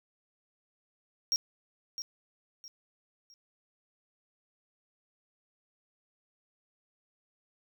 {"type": "tone with echo", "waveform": "triangle", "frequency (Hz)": 5590, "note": "F8", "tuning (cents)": 1, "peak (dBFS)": -24, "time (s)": [1.32, 1.36], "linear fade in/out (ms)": 0, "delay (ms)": 660, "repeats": 3, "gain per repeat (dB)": -10, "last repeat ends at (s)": 3.34, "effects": []}